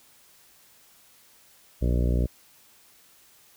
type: harmonic tone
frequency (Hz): 60.5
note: B1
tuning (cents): -35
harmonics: 1 / 2 / 3 / 4 / 5 / 6 / 7 / 8 / 9 / 10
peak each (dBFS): -22 / -28 / -32 / -34 / -36 / -38 / -39 / -40 / -41 / -42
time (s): 1.81-2.27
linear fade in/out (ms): 20
effects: white hiss -57 dBFS RMS until 3.56 s